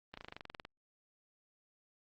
slowing click train, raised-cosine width 0.3 ms, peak -29 dBFS, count 13, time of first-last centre 0.14-0.651 s, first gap 34 ms, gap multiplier 1.04, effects Opus 24 kbps

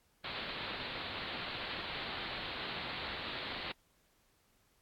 white low-pass noise, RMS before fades -42 dBFS, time 0.24-3.72 s, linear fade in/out 5 ms, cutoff 4300 Hz, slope 96 dB/octave, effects pink hiss -72 dBFS RMS until 4.81 s + AAC 64 kbps

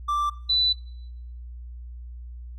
triangle / sine tone pair in turn, 1174.7 / 3982 Hz, D6 / B7, 0 / +14 cents, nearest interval octave + major sixth, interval 2114 cents, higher second, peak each -20 / -19 dBFS, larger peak second, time 0.08-0.3 / 0.49-0.73 s, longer second, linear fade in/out 10 ms, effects noise-tail reverb RT60 0.8 s tail -20 dB re dry + added 60 Hz sine -36 dBFS peak until 2.58 s

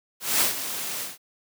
white noise with ADSR envelope, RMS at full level -20 dBFS, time 0.2-1.18 s, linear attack 210 ms, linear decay 120 ms, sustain -11 dB, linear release 170 ms, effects high-pass 150 Hz 12 dB/octave

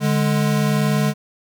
square tone pair together, 147.29 / 208.3 Hz, D3 / G#3, +5 / +5 cents, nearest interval tritone, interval 600 cents, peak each -19 / -20 dBFS, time 0-1.14 s, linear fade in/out 50 ms, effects none

